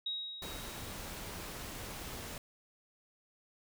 sine tone with exponential decay, 3800 Hz, A#7, 33 cents sharp, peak -33 dBFS, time 0.06-1.26 s, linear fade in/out 5 ms, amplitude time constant 260 ms
pink noise, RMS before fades -44 dBFS, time 0.42-2.38 s, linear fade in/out 2 ms
effects none

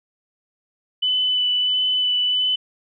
sine tone with vibrato, 2996 Hz, F#7, 21 cents sharp, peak -17 dBFS, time 1.02-2.56 s, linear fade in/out 10 ms, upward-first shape sine, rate 1.5 Hz, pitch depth 11 cents each way, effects none

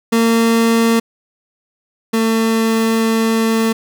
30% pulse tone pair in turn, 228.6 / 224.7 Hz, A#3 / A3, -34 / +37 cents, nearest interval unison, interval 29 cents, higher first, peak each -8 / -10 dBFS, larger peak first, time 0.12-1 / 2.13-3.73 s, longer second, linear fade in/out 10 ms, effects none

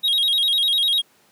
triangle tone with vibrato, 3520 Hz, A7, in tune, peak -15 dBFS, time 0.03-1.02 s, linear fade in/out 20 ms, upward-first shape square, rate 10 Hz, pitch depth 130 cents each way, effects pink hiss -57 dBFS RMS until 1.31 s + high-pass 200 Hz 12 dB/octave

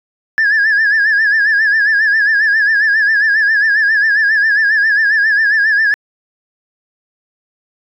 sine tone with vibrato, 1708 Hz, G#6, 48 cents sharp, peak -7 dBFS, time 0.38-5.94 s, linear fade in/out 0 ms, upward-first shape sine, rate 7.4 Hz, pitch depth 90 cents each way, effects tanh soft clip ceiling -7 dBFS

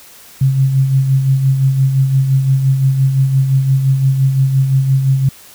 sine tone with tremolo, 134.3 Hz, C3, 46 cents sharp, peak -7 dBFS, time 0.41-5.29 s, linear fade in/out 5 ms, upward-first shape sine, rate 5.8 Hz, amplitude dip 50%, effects white hiss -40 dBFS RMS until 5.54 s

